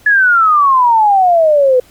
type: exponential sweep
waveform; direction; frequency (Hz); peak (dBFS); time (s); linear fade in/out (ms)
sine; down; 1717 to 493.9; -6; 0.06-1.8; 5
effects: pink hiss -46 dBFS RMS until 1.9 s